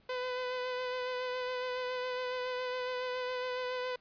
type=tone with vibrato; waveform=sawtooth; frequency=503 Hz; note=B4; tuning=32 cents sharp; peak=-30 dBFS; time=0.09-3.96 s; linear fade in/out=5 ms; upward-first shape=sine; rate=7.2 Hz; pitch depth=20 cents each way; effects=pink hiss -67 dBFS RMS until 4 s + resampled to 11025 Hz